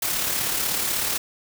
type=noise with amplitude modulation; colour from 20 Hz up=white; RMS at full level=-23 dBFS; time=0.02-1.18 s; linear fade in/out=5 ms; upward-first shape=sine; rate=36.2 Hz; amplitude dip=40%; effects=none